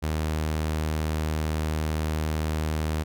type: tone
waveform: sawtooth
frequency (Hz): 77.78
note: D#2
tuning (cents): 0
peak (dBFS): -21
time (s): 0.02-3.04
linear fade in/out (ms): 20
effects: none